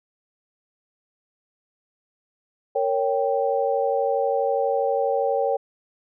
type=chord; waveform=sine; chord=G diminished; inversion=first; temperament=equal with one note detuned; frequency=462.1 / 554.4 / 784 Hz; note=Bb4 / Db5 / G5; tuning=-15 / 0 / 0 cents; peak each=-24 / -23 / -25 dBFS; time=2.75-5.57 s; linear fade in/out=10 ms; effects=none